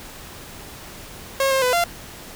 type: tone with pitch steps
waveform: sawtooth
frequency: 542 / 533 / 501 / 691 Hz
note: C#5 / C5 / B4 / F5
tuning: -39 / +32 / +25 / -19 cents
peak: -13 dBFS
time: 1.4-1.84 s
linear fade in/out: 2 ms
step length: 110 ms
effects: pink hiss -39 dBFS RMS until 2.35 s